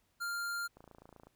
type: tone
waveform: square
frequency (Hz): 1396.9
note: F6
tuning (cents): 0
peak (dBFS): -36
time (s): 0.2-0.68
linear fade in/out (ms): 20
type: click train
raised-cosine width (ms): 1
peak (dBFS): -40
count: 15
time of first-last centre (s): 0.77-1.27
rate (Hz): 28
effects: pink hiss -75 dBFS RMS until 1.35 s